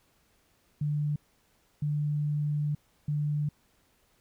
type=tone bursts at uneven times; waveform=sine; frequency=148.1 Hz; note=D3; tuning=15 cents sharp; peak=-26 dBFS; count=3; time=0.81-1.16 / 1.82-2.75 / 3.08-3.49 s; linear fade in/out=5 ms; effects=pink hiss -68 dBFS RMS until 4.2 s